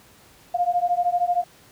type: beating tone pair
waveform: sine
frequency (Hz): 700 / 713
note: F5 / F5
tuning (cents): +4 / +36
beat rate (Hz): 13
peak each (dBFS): -22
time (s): 0.54-1.44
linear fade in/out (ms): 10
effects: pink hiss -52 dBFS RMS until 1.71 s + high-pass 60 Hz 12 dB/octave